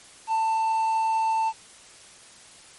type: tone with quantisation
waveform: triangle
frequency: 890 Hz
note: A5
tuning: 20 cents sharp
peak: -19 dBFS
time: 0.27-1.53 s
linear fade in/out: 50 ms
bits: 8
effects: white hiss -49 dBFS RMS until 2.78 s + MP3 48 kbps